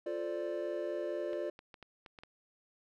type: chord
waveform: triangle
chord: D minor seventh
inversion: first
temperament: equal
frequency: 349.2 / 440 / 523.3 / 587.3 Hz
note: F4 / A4 / C5 / D5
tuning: 0 / 0 / 0 / 0 cents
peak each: -37 / -41 / -41 / -36 dBFS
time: 0.06-1.5 s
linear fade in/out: 5 ms
type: clicks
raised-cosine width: 0.3 ms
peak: -34 dBFS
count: 7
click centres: 1.332 / 1.591 / 1.742 / 1.827 / 2.062 / 2.188 / 2.235 s
effects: none